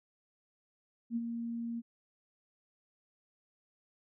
sine tone with ADSR envelope, 233.1 Hz, A#3, in tune, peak -29 dBFS, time 1.1-1.82 s, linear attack 62 ms, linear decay 36 ms, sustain -6 dB, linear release 35 ms, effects none

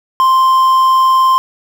triangle tone with quantisation, 1046.5 Hz, C6, in tune, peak -5 dBFS, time 0.2-1.38 s, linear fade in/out 0 ms, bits 5, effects none

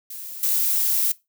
violet noise with level steps, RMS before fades -35 / -21 dBFS, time 0.1-1.12 s, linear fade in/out 5 ms, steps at 0.43 s, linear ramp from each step 2 ms, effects noise-tail reverb RT60 0.2 s tail -19 dB re dry

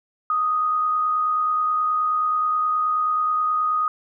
sine tone with amplitude modulation, 1244.5 Hz, D#6, in tune, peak -17 dBFS, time 0.3-3.88 s, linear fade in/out 2 ms, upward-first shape sine, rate 69.4 Hz, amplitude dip 30%, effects none

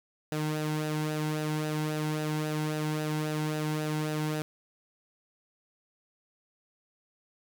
sawtooth tone with flanger, 153.4 Hz, D#3, 24 cents flat, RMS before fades -31 dBFS, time 0.32-4.42 s, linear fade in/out 0 ms, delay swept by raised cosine 0.9 to 1.72 ms, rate 3.7 Hz, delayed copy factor -0.55, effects none

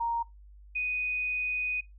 sine tone pair in turn, 932.3 / 2489 Hz, A#5 / D#7, 0 / 0 cents, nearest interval octave + perfect fourth, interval 1700 cents, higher second, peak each -27 / -28 dBFS, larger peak first, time 0-0.23 / 0.75-1.81 s, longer second, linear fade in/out 10 ms, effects noise-tail reverb RT60 0.2 s tail -22 dB re dry + added 50 Hz sine -49 dBFS peak until 1.98 s

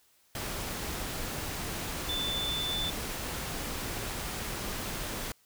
sine tone in noise, 3520 Hz, A7, in tune, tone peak -31 dBFS, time 2.09-2.9 s, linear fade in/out 2 ms, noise pink, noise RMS -36 dBFS, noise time 0.35-5.32 s, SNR +2 dB, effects white hiss -66 dBFS RMS until 5.45 s

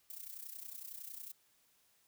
violet noise with amplitude modulation, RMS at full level -45 dBFS, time 0.1-1.32 s, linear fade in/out 2 ms, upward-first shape sine, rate 30.9 Hz, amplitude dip 75%, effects white hiss -72 dBFS RMS until 2.07 s

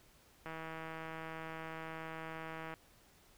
click train, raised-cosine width 0.5 ms, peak -30 dBFS, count 368, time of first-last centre 0.46-2.74 s, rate 161 Hz, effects pink hiss -65 dBFS RMS until 3.37 s

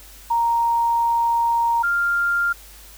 sine tone pair in turn, 932.3 / 1396.9 Hz, A#5 / F6, 0 / 0 cents, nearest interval perfect fifth, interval 700 cents, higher second, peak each -16 / -17 dBFS, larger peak first, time 0.3-1.83 / 1.83-2.53 s, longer first, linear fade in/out 10 ms, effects added 50 Hz sine -45 dBFS peak until 2.97 s + white hiss -45 dBFS RMS until 2.97 s

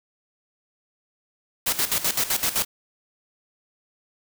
white noise with tremolo, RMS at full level -22 dBFS, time 1.66-2.65 s, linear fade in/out 10 ms, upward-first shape square, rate 7.8 Hz, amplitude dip 75%, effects none

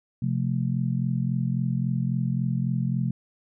sine chord, F major, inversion second, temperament just, 130.96 / 174.61 / 218.3 Hz, C3 / F3 / A3, +2 / 0 / -13 cents, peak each -25 / -28 / -30 dBFS, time 0.22-3.11 s, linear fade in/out 5 ms, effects none

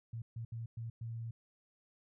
sine tone bursts at uneven times, 114.8 Hz, A#2, 26 cents flat, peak -39 dBFS, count 5, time 0.13-0.22 / 0.36-0.45 / 0.52-0.66 / 0.77-0.9 / 1.01-1.31 s, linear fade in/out 5 ms, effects none

